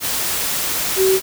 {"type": "tone in noise", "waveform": "sine", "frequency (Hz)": 380, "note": "F#4", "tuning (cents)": 46, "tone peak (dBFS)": -12, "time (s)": [0.96, 1.2], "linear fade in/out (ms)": 50, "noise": "white", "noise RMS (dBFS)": -21, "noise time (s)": [0, 1.22], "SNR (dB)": 6, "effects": []}